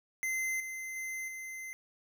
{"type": "tone with level steps", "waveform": "square", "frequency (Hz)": 2068, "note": "C7", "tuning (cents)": -21, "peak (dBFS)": [-32, -39, -37, -41], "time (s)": [0.23, 1.73], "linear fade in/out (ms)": 0, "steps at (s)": [0.6, 0.96, 1.28], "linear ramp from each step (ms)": 2, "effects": []}